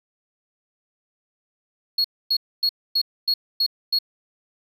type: tone bursts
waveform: triangle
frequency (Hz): 4323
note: C#8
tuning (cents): -44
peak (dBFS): -16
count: 7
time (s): 1.98-3.988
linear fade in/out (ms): 5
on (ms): 64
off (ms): 260
effects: none